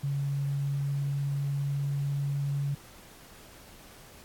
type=tone with pitch glide; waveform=sine; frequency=140.2 to 141.26 Hz; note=C#3 to C#3; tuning=+20 to +33 cents; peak=-27 dBFS; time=0.03-2.75 s; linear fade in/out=10 ms; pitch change=+13 cents; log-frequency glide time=0.45-2.54 s; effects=pink hiss -52 dBFS RMS until 4.24 s + AAC 64 kbps